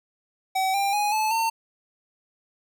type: tone with pitch steps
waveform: square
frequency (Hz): 761 / 794.7 / 829.9 / 866.6 / 905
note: F#5 / G5 / G#5 / A5 / A5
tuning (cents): +48 / +23 / -1 / -27 / +48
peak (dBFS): -22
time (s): 0.55-1.5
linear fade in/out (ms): 10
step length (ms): 190
effects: none